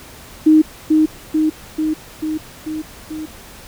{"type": "tone with echo", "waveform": "sine", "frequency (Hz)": 311.1, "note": "D#4", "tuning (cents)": 0, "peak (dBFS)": -6, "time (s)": [0.46, 0.62], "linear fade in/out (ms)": 10, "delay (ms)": 440, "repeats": 6, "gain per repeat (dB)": -3, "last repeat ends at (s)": 3.26, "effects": ["pink hiss -39 dBFS RMS until 3.67 s"]}